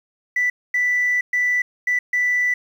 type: tone bursts at uneven times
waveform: sine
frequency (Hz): 1977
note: B6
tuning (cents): +1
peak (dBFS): -15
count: 5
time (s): 0.36-0.5 / 0.74-1.21 / 1.33-1.62 / 1.87-1.99 / 2.13-2.54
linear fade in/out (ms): 5
effects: tanh soft clip ceiling -13 dBFS + 8-bit